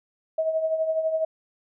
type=tone with tremolo; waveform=sine; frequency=639 Hz; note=D#5; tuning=46 cents sharp; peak=-19 dBFS; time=0.38-1.25 s; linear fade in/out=5 ms; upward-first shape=triangle; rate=12 Hz; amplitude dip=65%; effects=none